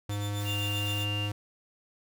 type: tone with pitch glide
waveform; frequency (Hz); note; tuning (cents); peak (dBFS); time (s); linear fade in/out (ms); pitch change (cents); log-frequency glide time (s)
square; 102.5 to 103.39; G#2 to G#2; -22 to -7; -31; 0.09-1.32; 5; +15; 0.41-1.16
type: tone with tremolo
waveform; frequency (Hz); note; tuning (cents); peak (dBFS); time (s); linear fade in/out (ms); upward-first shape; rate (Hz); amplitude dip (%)
sawtooth; 3542; A7; +11; -35; 0.09-1.06; 50; triangle; 7.7; 100
type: noise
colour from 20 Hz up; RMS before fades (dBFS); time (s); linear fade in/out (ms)
white; -45; 0.37-1.07; 50
type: tone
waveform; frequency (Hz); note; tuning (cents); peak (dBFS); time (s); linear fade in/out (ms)
sine; 2794; F7; 0; -32; 0.44-1.3; 50
effects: none